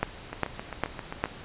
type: two click trains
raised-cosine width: 0.5 ms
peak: -19 / -9 dBFS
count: 8 / 4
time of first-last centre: 0.33-1.257 / 0.03-1.24 s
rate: 7.55 / 2.48 Hz
effects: pink hiss -44 dBFS RMS until 1.44 s + resampled to 8000 Hz